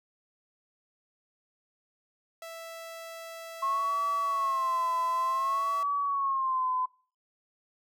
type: tone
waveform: sawtooth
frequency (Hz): 660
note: E5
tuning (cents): +2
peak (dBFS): -36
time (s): 2.42-5.83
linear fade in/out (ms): 2
type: tone with vibrato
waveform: sine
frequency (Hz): 1077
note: C6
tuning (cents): +50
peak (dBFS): -26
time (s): 3.62-6.86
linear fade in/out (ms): 10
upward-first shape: sine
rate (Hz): 0.55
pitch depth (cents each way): 100
effects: noise-tail reverb RT60 0.4 s tail -22 dB re dry